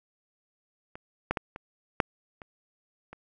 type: clicks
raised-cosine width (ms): 0.5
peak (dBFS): -26 / -11 / -14 / -24 / -6 / -28 / -28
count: 7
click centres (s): 0.955 / 1.31 / 1.372 / 1.561 / 2.002 / 2.418 / 3.13
effects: none